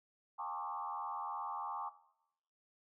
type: tone with frequency modulation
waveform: sine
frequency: 987.8 Hz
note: B5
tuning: in tune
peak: -38 dBFS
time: 0.38-1.9 s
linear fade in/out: 20 ms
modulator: 82.9 Hz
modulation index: 2.5
effects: noise-tail reverb RT60 0.8 s tail -17 dB re dry